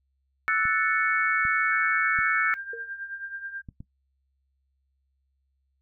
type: chord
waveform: sine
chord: F# minor seventh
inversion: third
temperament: equal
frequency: 1318.5 / 1480 / 1760 / 2217 Hz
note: E6 / F#6 / A6 / C#7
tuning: 0 / 0 / 0 / 0 cents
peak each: -27 dBFS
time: 0.48-2.54 s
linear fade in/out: 0 ms
type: clicks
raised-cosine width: 5 ms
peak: -28 dBFS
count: 5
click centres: 0.654 / 1.452 / 2.189 / 3.688 / 3.805 s
type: tone with tremolo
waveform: sine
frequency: 1592 Hz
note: G6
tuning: 26 cents sharp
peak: -31 dBFS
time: 1.71-3.62 s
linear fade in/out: 10 ms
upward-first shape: triangle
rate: 9.3 Hz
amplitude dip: 75%
type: tone with exponential decay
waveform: sine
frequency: 461.9 Hz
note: A#4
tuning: 16 cents flat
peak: -31 dBFS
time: 2.73-2.91 s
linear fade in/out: 5 ms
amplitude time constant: 39 ms
effects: noise-tail reverb RT60 0.1 s tail -17 dB re dry + added 67 Hz sine -70 dBFS peak until 5.81 s